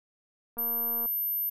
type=click train; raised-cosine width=1 ms; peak=-31 dBFS; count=116; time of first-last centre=0.57-1.059 s; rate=235 Hz
type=tone; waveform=sine; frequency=13000 Hz; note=G#9; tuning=38 cents flat; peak=-27 dBFS; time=0.58-1.5 s; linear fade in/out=10 ms
effects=none